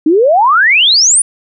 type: exponential sweep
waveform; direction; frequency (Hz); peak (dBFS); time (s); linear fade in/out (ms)
sine; up; 293.7 to 9956; -5; 0.06-1.22; 5
effects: none